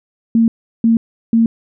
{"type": "tone bursts", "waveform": "sine", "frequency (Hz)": 228.2, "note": "A#3", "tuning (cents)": -37, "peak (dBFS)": -8, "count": 3, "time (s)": [0.35, 1.46], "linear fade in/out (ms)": 2, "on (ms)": 130, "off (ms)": 360, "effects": []}